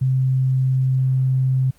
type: tone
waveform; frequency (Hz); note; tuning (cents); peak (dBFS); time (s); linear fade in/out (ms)
sine; 130.81; C3; 0; -15; 0.01-1.71; 10
effects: pink hiss -56 dBFS RMS until 1.78 s + Opus 24 kbps